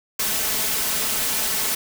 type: noise with comb filter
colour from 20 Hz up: white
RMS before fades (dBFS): -23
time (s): 0.19-1.75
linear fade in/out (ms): 5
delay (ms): 4.6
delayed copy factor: +0.5
effects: none